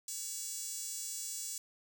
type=tone with high-pass filter; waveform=5% pulse; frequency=565 Hz; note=C#5; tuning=33 cents sharp; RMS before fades=-41 dBFS; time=0.08-1.58 s; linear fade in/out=2 ms; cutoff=8000 Hz; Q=1.9; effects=none